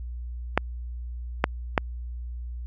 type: clicks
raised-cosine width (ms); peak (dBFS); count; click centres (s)
0.5; -3; 3; 0.576 / 1.441 / 1.778
effects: added 60 Hz sine -32 dBFS peak until 2.66 s